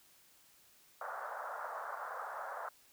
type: band-pass noise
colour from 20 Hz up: white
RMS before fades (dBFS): -43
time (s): 1.01-2.69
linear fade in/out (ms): 2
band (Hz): 540 to 1500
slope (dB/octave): 48
effects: white hiss -65 dBFS RMS until 2.92 s